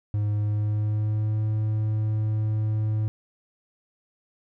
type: tone with pitch glide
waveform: triangle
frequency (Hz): 104.4 to 107.89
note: G#2 to A2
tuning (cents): +10 to -34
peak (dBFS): -20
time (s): 0.14-3.08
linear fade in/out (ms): 0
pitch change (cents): +56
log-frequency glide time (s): 0.32-1.43
effects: none